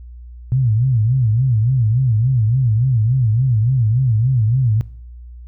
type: tone with vibrato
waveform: sine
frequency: 119.4 Hz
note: A#2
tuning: 42 cents sharp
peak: -12 dBFS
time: 0.52-4.81 s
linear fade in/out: 0 ms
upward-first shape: sine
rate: 3.5 Hz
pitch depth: 200 cents each way
effects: noise-tail reverb RT60 0.6 s tail -21 dB re dry + added 60 Hz sine -33 dBFS peak until 5.47 s